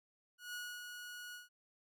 sawtooth tone with ADSR envelope, 1456 Hz, F#6, 28 cents flat, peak -38 dBFS, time 0.38-1.49 s, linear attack 160 ms, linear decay 270 ms, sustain -5 dB, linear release 150 ms, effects none

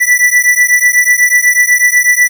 square beating tone pair, 1966 / 1974.1 Hz, B6 / B6, -8 / -1 cents, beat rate 8.1 Hz, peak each -10 dBFS, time 0-2.29 s, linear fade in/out 20 ms, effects 7-bit

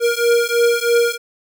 square beating tone pair, 470.2 / 473.3 Hz, A#4 / A#4, +15 / +26 cents, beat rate 3.1 Hz, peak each -17 dBFS, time 0-1.18 s, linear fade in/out 50 ms, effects none

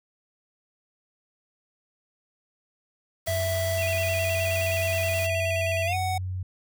white noise, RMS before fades -37 dBFS, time 3.26-5.27 s, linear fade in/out 10 ms
square tone with pitch glide, 659.3 to 744.3 Hz, E5 to F#5, 0 to +10 cents, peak -27 dBFS, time 3.27-6.18 s, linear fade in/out 5 ms, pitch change +210 cents, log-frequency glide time 5.85-5.95 s
sine tone, 92.4 Hz, F#2, 2 cents flat, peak -28 dBFS, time 3.28-6.43 s, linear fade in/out 5 ms
sine tone with vibrato, 2587 Hz, E7, 33 cents flat, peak -30 dBFS, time 3.77-5.97 s, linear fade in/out 20 ms, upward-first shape square, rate 9.5 Hz, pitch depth 83 cents each way
effects none

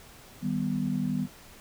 sine chord, Eb augmented, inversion none, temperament equal, 155.56 / 196 / 246.9 Hz, Eb3 / G3 / B3, 0 / 0 / 0 cents, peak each -32 / -30 / -30 dBFS, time 0.41-1.28 s, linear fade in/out 50 ms, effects pink hiss -51 dBFS RMS until 1.6 s

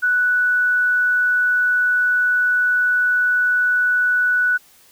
sine tone, 1480 Hz, F#6, in tune, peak -14 dBFS, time 0.02-4.58 s, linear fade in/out 20 ms, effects white hiss -51 dBFS RMS until 4.91 s

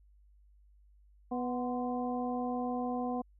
harmonic tone with a mistuned harmonic, 246.9 Hz, B3, in tune, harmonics 1 / 2 / 3 / 4, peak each -34 / -39 / -37 / -44 dBFS, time 1.31-3.22 s, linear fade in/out 10 ms, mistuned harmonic 4, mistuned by +78 cents, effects added 50 Hz sine -59 dBFS peak until 3.39 s

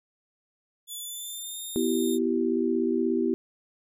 10% pulse tone with pitch glide, 3459 to 3663 Hz, A7 to A#7, -30 to -31 cents, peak -28 dBFS, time 0.87-2.19 s, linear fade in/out 50 ms, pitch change +99 cents, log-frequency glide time 0.99-1.6 s
sine chord, E minor, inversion second, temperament equal with one note detuned, 246.9 / 329.6 / 386.2 Hz, B3 / E4 / G4, 0 / 0 / -26 cents, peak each -27 dBFS, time 1.76-3.34 s, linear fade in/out 0 ms
effects none

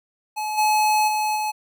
square tone with level steps, 854 Hz, G#5, 48 cents sharp, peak -25 / -17 / -21 / -23 dBFS, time 0.36-1.52 s, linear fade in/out 20 ms, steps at 0.57 / 1.07 / 1.35 s, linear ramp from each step 20 ms, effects none

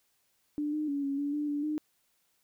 sine tone with pitch steps, 296.1 / 304.2 / 283.2 / 277.7 / 286.7 / 295.9 / 290.5 / 303.9 Hz, D4 / D#4 / C#4 / C#4 / D4 / D4 / D4 / D#4, +14 / -39 / +37 / +3 / -42 / +13 / -19 / -41 cents, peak -29 dBFS, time 0.58-1.78 s, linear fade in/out 0 ms, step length 150 ms, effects white hiss -73 dBFS RMS until 2.43 s

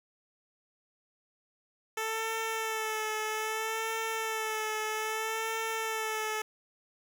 10% pulse tone with vibrato, 440 Hz, A4, in tune, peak -23 dBFS, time 1.97-6.42 s, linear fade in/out 5 ms, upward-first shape sine, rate 0.62 Hz, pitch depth 31 cents each way, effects none

